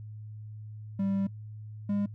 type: tone pair in turn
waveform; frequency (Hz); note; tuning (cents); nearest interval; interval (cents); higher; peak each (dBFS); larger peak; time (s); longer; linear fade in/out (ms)
triangle; 196 / 203; G3 / G#3; 0 / -39; minor second; 61; second; -24; neither; 0.99-1.27 / 1.89-2.06; first; 5
effects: noise-tail reverb RT60 0.1 s tail -20 dB re dry + added 107 Hz sine -40 dBFS peak until 2.14 s